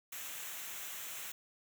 white noise with comb filter, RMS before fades -44 dBFS, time 0.12-1.32 s, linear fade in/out 5 ms, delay 0.21 ms, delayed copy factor -0.6, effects none

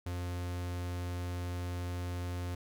45% pulse tone, 88.6 Hz, F2, 25 cents sharp, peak -35 dBFS, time 0.06-2.55 s, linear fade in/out 5 ms, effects none

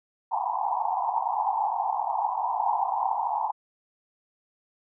pink band-pass noise, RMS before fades -27 dBFS, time 0.31-3.52 s, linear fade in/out 20 ms, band 740 to 1000 Hz, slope 96 dB/octave, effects none

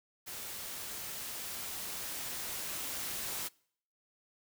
white noise with level ramp, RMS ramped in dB -43 to -38 dBFS, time 0.26-3.49 s, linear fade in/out 20 ms, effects noise-tail reverb RT60 0.6 s tail -25 dB re dry

